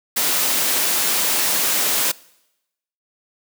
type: noise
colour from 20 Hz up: white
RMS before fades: -19 dBFS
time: 0.16-2.12 s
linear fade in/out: 10 ms
effects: noise-tail reverb RT60 0.9 s tail -23 dB re dry + high-pass 200 Hz 12 dB/octave